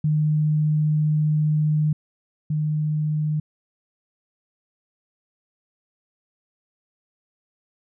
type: tone pair in turn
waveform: sine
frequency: 152.5 / 152.5 Hz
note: D#3 / D#3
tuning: -34 / -34 cents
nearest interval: unison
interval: 0 cents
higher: neither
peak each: -17 / -20 dBFS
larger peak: first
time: 0.04-1.93 / 2.5-3.4 s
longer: first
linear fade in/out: 5 ms
effects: none